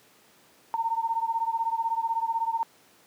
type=beating tone pair; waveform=sine; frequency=906 / 922 Hz; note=A#5 / A#5; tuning=-50 / -19 cents; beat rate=16 Hz; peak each=-27 / -29 dBFS; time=0.74-2.63 s; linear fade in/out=0 ms; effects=pink hiss -58 dBFS RMS until 3.06 s + high-pass 200 Hz 12 dB/octave